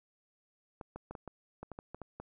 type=clicks; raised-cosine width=1 ms; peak=-29 dBFS; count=11; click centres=0.812 / 0.96 / 1.11 / 1.152 / 1.277 / 1.63 / 1.717 / 1.789 / 1.946 / 2.017 / 2.2 s; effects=none